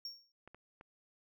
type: tone with exponential decay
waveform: triangle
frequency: 5520 Hz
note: F8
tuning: 21 cents flat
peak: -37 dBFS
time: 0.05-0.32 s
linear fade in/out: 2 ms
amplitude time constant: 57 ms
type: clicks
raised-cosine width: 0.5 ms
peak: -38 dBFS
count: 3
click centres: 0.476 / 0.546 / 0.811 s
effects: none